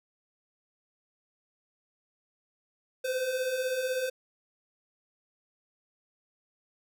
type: beating tone pair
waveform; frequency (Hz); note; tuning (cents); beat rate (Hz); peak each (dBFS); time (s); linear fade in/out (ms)
square; 500 / 516; B4 / C5; +21 / -24; 16; -37 / -30; 3.04-4.1; 10
effects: none